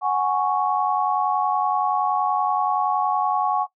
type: chord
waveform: sine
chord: F# suspended second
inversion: none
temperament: equal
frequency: 740 / 830.6 / 1108.7 Hz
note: F#5 / G#5 / C#6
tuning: 0 / 0 / 0 cents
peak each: -23 dBFS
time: 0.01-3.67 s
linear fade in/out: 50 ms
effects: noise-tail reverb RT60 0.1 s tail -18 dB re dry